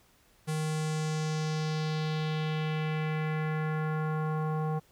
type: tone with low-pass filter sweep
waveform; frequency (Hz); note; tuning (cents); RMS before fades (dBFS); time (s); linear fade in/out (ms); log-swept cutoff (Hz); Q
square; 155.56; D#3; 0; -31; 0.47-4.8; 20; 10000 to 920; 2
effects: pink hiss -64 dBFS RMS until 4.91 s